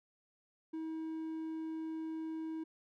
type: tone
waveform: triangle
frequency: 319.8 Hz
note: D#4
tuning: 48 cents sharp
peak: -36 dBFS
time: 0.73-2.64 s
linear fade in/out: 10 ms
effects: none